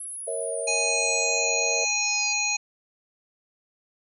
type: linear sweep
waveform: sine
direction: down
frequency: 10950 to 4699 Hz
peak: -33 dBFS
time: 0-2.33 s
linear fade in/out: 5 ms
type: chord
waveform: sine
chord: A# diminished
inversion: none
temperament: equal with one note detuned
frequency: 466.2 / 554.4 / 649.1 Hz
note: A#4 / C#5 / E5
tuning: 0 / 0 / -27 cents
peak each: -32 dBFS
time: 0.27-1.85 s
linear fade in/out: 10 ms
type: harmonic tone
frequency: 830.6 Hz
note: G#5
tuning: in tune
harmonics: 1 / 3 / 5 / 7 / 8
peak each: -34 / -26 / -31 / -37 / -27 dBFS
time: 0.67-2.57 s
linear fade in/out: 10 ms
effects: none